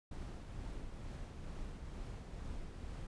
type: noise with tremolo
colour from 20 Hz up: brown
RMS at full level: -44 dBFS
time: 0.11-3.07 s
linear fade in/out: 5 ms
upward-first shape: triangle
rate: 2.2 Hz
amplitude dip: 35%
effects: resampled to 22050 Hz